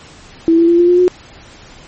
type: tone with pitch steps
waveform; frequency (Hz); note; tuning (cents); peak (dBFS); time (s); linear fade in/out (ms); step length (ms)
sine; 329.6 / 335.7 / 342 / 348.4 / 354.9 / 361.5; E4 / E4 / F4 / F4 / F4 / F#4; 0 / +32 / -36 / -4 / +28 / -40; -6; 0.48-1.08; 0; 100
effects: pink hiss -39 dBFS RMS until 1.87 s + MP3 32 kbps